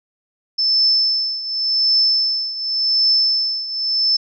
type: tone with tremolo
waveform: sine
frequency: 5274 Hz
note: E8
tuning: in tune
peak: -11 dBFS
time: 0.58-4.17 s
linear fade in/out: 10 ms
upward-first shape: triangle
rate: 0.89 Hz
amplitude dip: 80%
effects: none